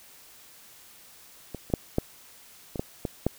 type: clicks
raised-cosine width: 2 ms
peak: -21 / -28 / -8 / -9 / -20 / -14 / -15 / -9 dBFS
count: 8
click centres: 1.547 / 1.701 / 1.738 / 1.984 / 2.758 / 2.795 / 3.052 / 3.266 s
effects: white hiss -52 dBFS RMS until 3.38 s